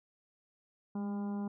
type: harmonic tone with a mistuned harmonic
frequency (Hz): 201.6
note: G3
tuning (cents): +49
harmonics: 1 / 2 / 3 / 4 / 5 / 6 / 7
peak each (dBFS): -34 / -47 / -54 / -49 / -53 / -61 / -61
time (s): 0.95-1.48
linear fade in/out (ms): 5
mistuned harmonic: 1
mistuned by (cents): +24
effects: none